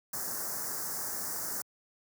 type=band-stop noise; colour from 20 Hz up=white; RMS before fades=-36 dBFS; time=0.13-1.62 s; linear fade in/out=5 ms; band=1800 to 5100 Hz; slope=48 dB/octave; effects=high-pass 100 Hz 12 dB/octave